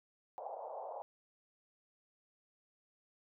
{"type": "band-pass noise", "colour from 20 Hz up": "pink", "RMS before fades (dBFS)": -45, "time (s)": [0.38, 1.02], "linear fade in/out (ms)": 0, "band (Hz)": [540, 880], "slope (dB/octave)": 48, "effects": []}